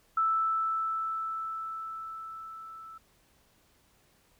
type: tone with level ramp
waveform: sine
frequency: 1318.5 Hz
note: E6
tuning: in tune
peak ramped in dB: -23 to -44 dBFS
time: 0.17-2.98 s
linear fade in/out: 5 ms
effects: pink hiss -66 dBFS RMS until 4.39 s